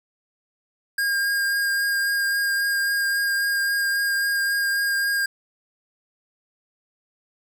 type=tone with vibrato; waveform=square; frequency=1616 Hz; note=G#6; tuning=48 cents flat; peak=-21 dBFS; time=0.98-5.26 s; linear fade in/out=5 ms; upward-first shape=triangle; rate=3.7 Hz; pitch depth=13 cents each way; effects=none